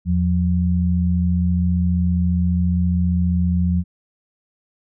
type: tone pair together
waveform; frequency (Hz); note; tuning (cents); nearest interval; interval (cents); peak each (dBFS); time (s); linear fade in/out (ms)
sine; 83 / 177.81; E2 / F3; +12 / +31; octave + minor second; 1319; -18; 0.05-3.84; 50
effects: none